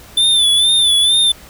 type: tone with vibrato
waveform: square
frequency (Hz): 3520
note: A7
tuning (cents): 0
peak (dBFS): -10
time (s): 0.17-1.32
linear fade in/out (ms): 5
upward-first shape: sine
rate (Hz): 2.2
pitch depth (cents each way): 63
effects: added 60 Hz sine -43 dBFS peak until 1.49 s + pink hiss -40 dBFS RMS until 1.49 s